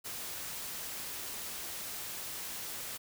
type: noise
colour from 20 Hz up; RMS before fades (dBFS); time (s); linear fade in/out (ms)
white; -41; 0.04-2.98; 20
effects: none